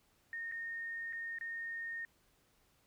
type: tone with dropouts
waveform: sine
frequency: 1840 Hz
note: A#6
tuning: 23 cents flat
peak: -39 dBFS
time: 0.33-2.05 s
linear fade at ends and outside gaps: 1 ms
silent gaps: 0.515-0.521 / 1.126-1.131 / 1.386-1.41 s
effects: pink hiss -72 dBFS RMS until 2.86 s